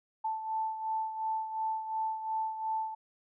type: beating tone pair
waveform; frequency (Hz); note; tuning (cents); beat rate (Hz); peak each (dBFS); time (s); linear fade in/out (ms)
sine; 880 / 882.8; A5 / A5; 0 / +5; 2.8; -32 / -39; 0.24-2.95; 10
effects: none